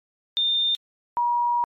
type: tone pair in turn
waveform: sine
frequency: 3615 / 957.5 Hz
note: A7 / A#5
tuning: +46 / +46 cents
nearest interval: octave + major seventh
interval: 2300 cents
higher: first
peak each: -19 dBFS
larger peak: neither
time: 0.37-0.75 / 1.17-1.64 s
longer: second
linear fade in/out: 0 ms
effects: MP3 64 kbps